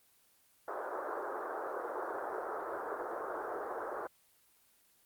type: band-pass noise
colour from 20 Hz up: pink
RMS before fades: -39 dBFS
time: 0.68-4.07 s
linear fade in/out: 0 ms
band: 360 to 1500 Hz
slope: 48 dB/octave
effects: white hiss -68 dBFS RMS until 5.05 s + Opus 24 kbps